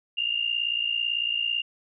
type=tone pair together; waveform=sine; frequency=2780 / 2838 Hz; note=F7 / F7; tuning=-9 / +27 cents; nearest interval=unison; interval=36 cents; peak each=-27 dBFS; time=0.17-1.62 s; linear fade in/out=10 ms; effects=none